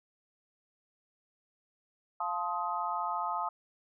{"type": "chord", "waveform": "sine", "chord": "F dominant seventh", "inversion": "none", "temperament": "just", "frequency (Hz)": [698.5, 873.1, 1047.7, 1257.2], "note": ["F5", "A5", "C6", "Eb6"], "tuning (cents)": [0, -14, 2, 18], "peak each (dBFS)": [-38, -35, -38, -35], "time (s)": [2.2, 3.49], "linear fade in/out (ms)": 5, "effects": []}